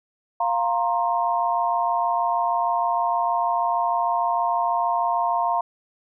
sine chord, F suspended fourth, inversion none, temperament equal with one note detuned, 698.5 / 932.3 / 1058.7 Hz, F5 / Bb5 / C6, 0 / 0 / +20 cents, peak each -23 / -23 / -26 dBFS, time 0.4-5.61 s, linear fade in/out 5 ms, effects none

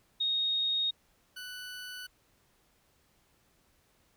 sine / 20% pulse tone pair in turn, 3729 / 1488.4 Hz, A#7 / F#6, 0 / +10 cents, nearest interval octave + major third, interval 1590 cents, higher first, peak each -27 / -36 dBFS, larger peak first, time 0.2-0.91 / 1.36-2.07 s, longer neither, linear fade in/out 10 ms, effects pink hiss -69 dBFS RMS until 4.16 s

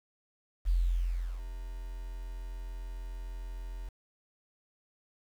sine tone with ADSR envelope, 43.37 Hz, F1, 11 cents flat, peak -23 dBFS, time 0.65-3.89 s, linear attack 35 ms, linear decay 710 ms, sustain -14 dB, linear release 6 ms, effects 9-bit

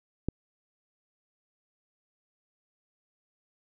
click, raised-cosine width 3 ms, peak -15 dBFS, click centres 0.286 s, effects none

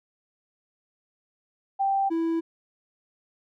sine / triangle tone pair in turn, 784 / 329.6 Hz, G5 / E4, 0 / 0 cents, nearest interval octave + minor third, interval 1500 cents, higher first, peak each -21 dBFS, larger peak neither, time 1.79-2.1 / 2.1-2.41 s, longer neither, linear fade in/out 20 ms, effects none

